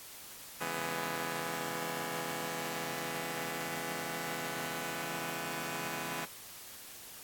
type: chord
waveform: 5% pulse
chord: C# minor seventh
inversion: none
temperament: just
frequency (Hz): 138.59 / 166.31 / 207.9 / 249.5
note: C#3 / E3 / G#3 / B3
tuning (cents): 0 / +16 / +2 / +18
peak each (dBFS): -34 / -29 / -34 / -29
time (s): 0.6-6.26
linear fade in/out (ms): 20
effects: white hiss -49 dBFS RMS until 7.23 s + AAC 64 kbps